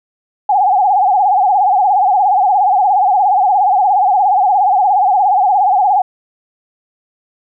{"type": "tone with vibrato", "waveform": "sine", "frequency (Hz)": 784, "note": "G5", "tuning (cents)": 0, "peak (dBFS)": -8, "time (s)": [0.49, 6.02], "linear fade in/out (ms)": 5, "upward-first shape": "sine", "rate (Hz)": 17, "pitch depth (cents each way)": 130, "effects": []}